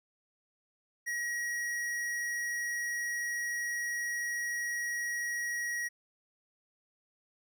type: tone with tanh clipping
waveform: sine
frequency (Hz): 1903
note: A#6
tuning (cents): +35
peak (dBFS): -34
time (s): 1.06-5.89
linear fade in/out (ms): 20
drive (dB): 17
effects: none